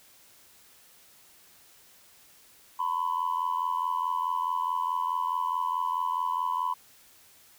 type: tone with amplitude modulation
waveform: sine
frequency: 1004 Hz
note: B5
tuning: 28 cents sharp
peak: -21 dBFS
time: 2.79-6.74 s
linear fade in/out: 10 ms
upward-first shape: sine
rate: 84.7 Hz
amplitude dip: 90%
effects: tanh soft clip ceiling -20 dBFS + white hiss -57 dBFS RMS until 7.58 s